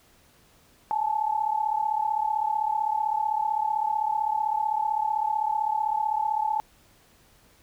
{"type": "tone pair together", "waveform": "sine", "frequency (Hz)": [845, 880.7], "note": ["G#5", "A5"], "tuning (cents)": [30, 1], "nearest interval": "minor second", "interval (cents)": 71, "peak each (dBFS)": -26, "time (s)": [0.91, 6.6], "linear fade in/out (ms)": 0, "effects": ["pink hiss -59 dBFS RMS until 7.62 s"]}